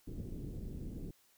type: low-pass noise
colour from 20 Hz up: pink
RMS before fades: -43 dBFS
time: 0.07-1.11 s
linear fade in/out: 5 ms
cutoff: 360 Hz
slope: 24 dB/octave
effects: white hiss -69 dBFS RMS until 1.37 s